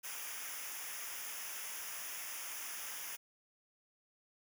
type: noise with comb filter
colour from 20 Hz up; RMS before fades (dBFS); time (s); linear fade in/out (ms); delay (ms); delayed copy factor
white; -44; 0.03-3.17; 20; 0.24; -0.85
effects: none